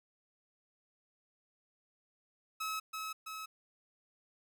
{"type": "tone with echo", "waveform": "sawtooth", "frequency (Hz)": 1288, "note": "E6", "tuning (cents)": -41, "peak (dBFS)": -32, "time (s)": [2.6, 2.8], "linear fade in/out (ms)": 10, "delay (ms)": 330, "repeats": 2, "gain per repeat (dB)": -3, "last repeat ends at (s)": 3.46, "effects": []}